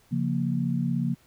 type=chord; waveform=sine; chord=Bb minor; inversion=first; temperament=equal; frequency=138.59 / 174.61 / 233.1 Hz; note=Db3 / F3 / Bb3; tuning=0 / 0 / 0 cents; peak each=-28 dBFS; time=0.11-1.15 s; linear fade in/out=20 ms; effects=pink hiss -61 dBFS RMS until 1.26 s